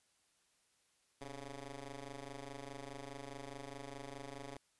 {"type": "ring-modulated tone", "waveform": "10% pulse", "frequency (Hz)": 138.59, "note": "C#3", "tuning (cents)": 0, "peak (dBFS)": -35, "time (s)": [1.21, 4.57], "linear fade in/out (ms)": 2, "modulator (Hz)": 151, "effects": ["white hiss -75 dBFS RMS until 4.79 s", "resampled to 24000 Hz"]}